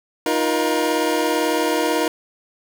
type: chord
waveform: 25% pulse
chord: Eb suspended second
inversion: none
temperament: equal with one note detuned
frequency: 311.1 / 349.2 / 475.1 Hz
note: Eb4 / F4 / Bb4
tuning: 0 / 0 / +33 cents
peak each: -18 / -20 / -18 dBFS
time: 0.26-2.08 s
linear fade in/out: 2 ms
effects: none